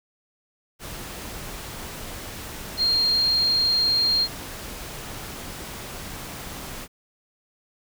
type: tone in noise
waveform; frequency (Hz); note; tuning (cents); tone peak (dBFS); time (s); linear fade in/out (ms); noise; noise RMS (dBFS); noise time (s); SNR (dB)
sine; 4213; C8; +11; -18; 2.77-4.28; 50; pink; -36; 0.79-6.88; +15
effects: none